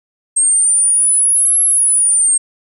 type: exponential two-way sweep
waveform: sine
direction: up then down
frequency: 8410 to 11190 to 8410 Hz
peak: -9 dBFS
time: 0.36-2.38 s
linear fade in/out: 10 ms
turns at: 1.62 s
effects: none